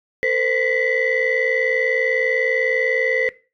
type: tone cluster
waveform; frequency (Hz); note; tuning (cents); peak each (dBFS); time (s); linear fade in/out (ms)
sine; 454 / 514 / 1952 / 2032; A#4 / C5 / B6 / B6; -46 / -31 / -21 / +49; -21; 0.23-3.29; 0
effects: noise-tail reverb RT60 0.3 s tail -18 dB re dry + tanh soft clip ceiling -10 dBFS